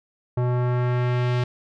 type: tone with low-pass filter sweep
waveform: square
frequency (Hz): 123.47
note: B2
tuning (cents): 0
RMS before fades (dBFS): -22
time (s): 0.37-1.44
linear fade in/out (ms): 5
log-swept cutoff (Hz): 890 to 3800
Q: 0.99
effects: none